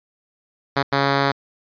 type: tone bursts at uneven times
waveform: 5% pulse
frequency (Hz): 139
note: C#3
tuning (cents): +5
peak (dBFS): -5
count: 2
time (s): 0.76-0.83 / 0.92-1.32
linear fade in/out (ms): 10
effects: resampled to 11025 Hz